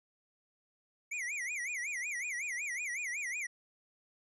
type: tone with vibrato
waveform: square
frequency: 2170 Hz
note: C#7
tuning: 37 cents flat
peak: -36 dBFS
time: 1.11-3.47 s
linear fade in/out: 10 ms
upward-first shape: sine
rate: 5.4 Hz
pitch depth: 230 cents each way
effects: resampled to 24000 Hz